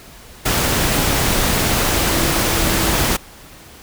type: tone in noise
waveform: sine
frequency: 329.6 Hz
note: E4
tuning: in tune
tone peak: -26 dBFS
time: 1.93-2.94 s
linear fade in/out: 10 ms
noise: pink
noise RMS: -17 dBFS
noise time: 0.45-3.17 s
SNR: -12 dB
effects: pink hiss -41 dBFS RMS until 3.82 s